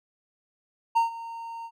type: tone with ADSR envelope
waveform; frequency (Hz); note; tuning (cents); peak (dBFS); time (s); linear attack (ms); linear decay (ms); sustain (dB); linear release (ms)
triangle; 920; A#5; -23; -15; 0.95-1.71; 18; 130; -18; 59
effects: none